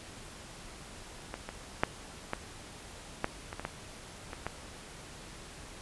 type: clicks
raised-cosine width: 0.5 ms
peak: -22 / -23 / -9 / -16 / -13 / -24 / -23 / -18 / -24 / -18 dBFS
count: 10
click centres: 1.341 / 1.49 / 1.835 / 2.334 / 3.244 / 3.529 / 3.596 / 3.651 / 4.332 / 4.466 s
effects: pink hiss -48 dBFS RMS until 5.81 s + resampled to 24000 Hz